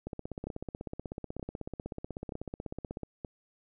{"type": "two click trains", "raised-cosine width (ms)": 2, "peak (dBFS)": [-24, -24], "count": [49, 4], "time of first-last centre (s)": [[0.07, 3.033], [0.47, 3.248]], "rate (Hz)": [16.2, 1.08], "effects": []}